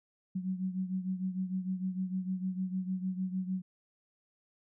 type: beating tone pair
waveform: sine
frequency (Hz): 185 / 191.6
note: F#3 / G3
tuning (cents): 0 / -39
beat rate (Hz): 6.6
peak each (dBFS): -33 / -38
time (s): 0.35-3.62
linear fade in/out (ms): 10
effects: none